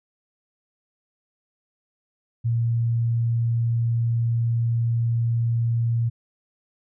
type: tone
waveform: sine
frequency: 116.54 Hz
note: A#2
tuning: in tune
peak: -19 dBFS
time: 2.44-6.1 s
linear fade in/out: 20 ms
effects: none